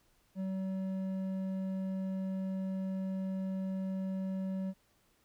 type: tone with hard clipping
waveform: sine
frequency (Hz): 190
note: F#3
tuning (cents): +46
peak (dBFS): -35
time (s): 0.35-4.74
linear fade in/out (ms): 50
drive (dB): 6
effects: pink hiss -71 dBFS RMS until 5.24 s